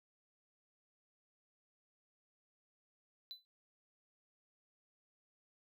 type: tone with exponential decay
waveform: triangle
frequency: 4000 Hz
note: B7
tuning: 21 cents sharp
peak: -40 dBFS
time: 3.31-3.45 s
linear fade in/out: 0 ms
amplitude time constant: 29 ms
effects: none